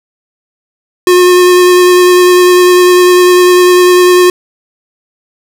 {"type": "tone with vibrato", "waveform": "square", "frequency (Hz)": 360, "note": "F#4", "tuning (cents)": -47, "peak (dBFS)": -3, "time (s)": [1.07, 4.3], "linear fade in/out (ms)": 2, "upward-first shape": "sine", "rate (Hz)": 10, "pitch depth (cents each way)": 13, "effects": []}